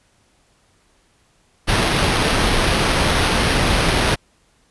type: noise with sample-and-hold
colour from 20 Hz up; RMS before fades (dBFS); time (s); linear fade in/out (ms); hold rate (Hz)
pink; -17; 1.67-4.16; 20; 7350
effects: pink hiss -59 dBFS RMS until 4.7 s + resampled to 24000 Hz